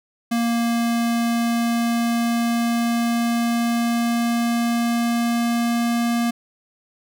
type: tone with pitch glide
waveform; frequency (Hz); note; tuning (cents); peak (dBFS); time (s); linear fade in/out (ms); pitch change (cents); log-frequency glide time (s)
square; 233.7 to 235.3; A#3 to A#3; +5 to +16; -19; 0.31-6.31; 10; +11; 1.26-6.12
effects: none